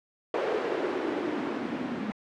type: noise with band-pass filter sweep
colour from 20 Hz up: blue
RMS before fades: -30 dBFS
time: 0.34-2.12 s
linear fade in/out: 2 ms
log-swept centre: 450 to 220 Hz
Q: 4.4
effects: low-pass 2000 Hz 12 dB/octave